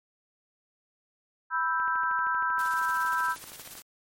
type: chord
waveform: sine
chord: E minor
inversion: second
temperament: equal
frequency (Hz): 987.8 / 1318.5 / 1568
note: B5 / E6 / G6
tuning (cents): 0 / 0 / 0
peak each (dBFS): -29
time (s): 1.5-3.36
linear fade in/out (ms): 50
type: click train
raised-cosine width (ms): 0.5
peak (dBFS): -31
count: 26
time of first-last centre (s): 1.8-3.753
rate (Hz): 12.8
type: noise with tremolo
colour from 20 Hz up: white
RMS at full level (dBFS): -43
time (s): 2.59-3.82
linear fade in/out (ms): 0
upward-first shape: square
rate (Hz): 17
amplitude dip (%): 45
effects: MP3 64 kbps